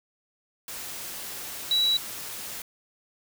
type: tone in noise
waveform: sine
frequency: 3911 Hz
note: B7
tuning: 18 cents flat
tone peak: -20 dBFS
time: 1.71-1.97 s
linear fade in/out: 2 ms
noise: white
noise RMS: -37 dBFS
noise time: 0.68-2.62 s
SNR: +14 dB
effects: none